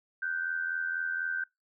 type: tone pair together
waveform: sine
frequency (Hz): 1467 / 1551.1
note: F#6 / G6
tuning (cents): -15 / -19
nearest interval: minor second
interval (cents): 96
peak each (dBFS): -36 / -31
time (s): 0.22-1.44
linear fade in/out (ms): 5
effects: noise-tail reverb RT60 0.2 s tail -24 dB re dry